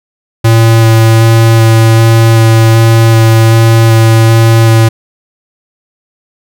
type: tone with vibrato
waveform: square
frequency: 113.2 Hz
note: A2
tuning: 50 cents sharp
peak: -3 dBFS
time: 0.44-4.89 s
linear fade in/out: 10 ms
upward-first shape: square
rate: 1.3 Hz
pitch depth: 8 cents each way
effects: none